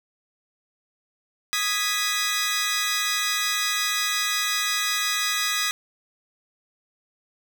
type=chord; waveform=15% pulse; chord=G# minor; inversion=second; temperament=equal; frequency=1244.5 / 1661.2 / 1975.5 Hz; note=D#6 / G#6 / B6; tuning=0 / 0 / 0 cents; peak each=-21 / -22 / -20 dBFS; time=1.53-5.71 s; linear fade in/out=0 ms; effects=none